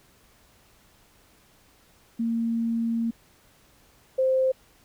sine tone pair in turn, 230 / 522.6 Hz, A#3 / C5, -23 / -2 cents, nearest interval octave + major second, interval 1421 cents, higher second, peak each -23 / -19 dBFS, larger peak second, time 2.19-3.11 / 4.18-4.52 s, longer first, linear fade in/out 10 ms, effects pink hiss -59 dBFS RMS until 4.84 s

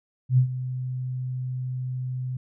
sine tone with ADSR envelope, 127.6 Hz, C3, 43 cents flat, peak -13 dBFS, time 0.29-2.37 s, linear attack 87 ms, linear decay 93 ms, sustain -14 dB, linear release 4 ms, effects none

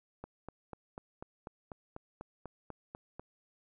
click train, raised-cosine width 1 ms, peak -29 dBFS, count 13, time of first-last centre 0.24-3.196 s, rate 4.06 Hz, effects none

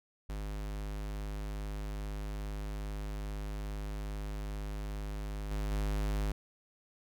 square tone with level steps, 51.2 Hz, G#1, 24 cents flat, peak -37 / -33 / -31 dBFS, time 0.29-6.32 s, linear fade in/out 5 ms, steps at 5.51 / 5.71 s, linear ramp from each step 5 ms, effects none

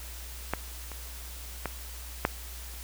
clicks, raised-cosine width 0.5 ms, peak -12 / -26 / -15 / -8 dBFS, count 4, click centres 0.536 / 0.917 / 1.657 / 2.251 s, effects added 60 Hz sine -41 dBFS peak until 2.83 s + white hiss -45 dBFS RMS until 2.83 s

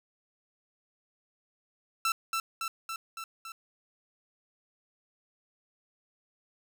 sawtooth tone with echo, 1335 Hz, E6, 22 cents sharp, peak -22 dBFS, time 2.05-2.12 s, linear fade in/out 2 ms, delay 280 ms, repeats 5, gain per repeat -3 dB, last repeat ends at 3.52 s, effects none

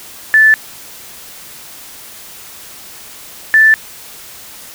sine tone pair in turn, 1752 / 1760.8 Hz, A6 / A6, -8 / +1 cents, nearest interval unison, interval 9 cents, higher second, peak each -4 dBFS, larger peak neither, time 0.34-0.54 / 3.54-3.74 s, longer neither, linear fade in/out 0 ms, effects white hiss -34 dBFS RMS until 4.74 s

